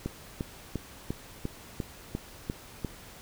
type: click train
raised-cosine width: 3 ms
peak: -18 dBFS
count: 9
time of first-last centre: 0.06-2.847 s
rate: 2.87 Hz
effects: pink hiss -49 dBFS RMS until 3.21 s